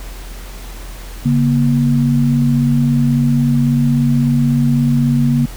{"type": "tone pair together", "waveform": "sine", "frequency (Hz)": [141.34, 237.7], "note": ["C#3", "A#3"], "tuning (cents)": [34, 34], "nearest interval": "major sixth", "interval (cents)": 900, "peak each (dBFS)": -13, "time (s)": [1.25, 5.46], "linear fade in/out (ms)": 10, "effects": ["added 43 Hz sine -28 dBFS peak until 5.56 s", "pink hiss -36 dBFS RMS until 5.56 s"]}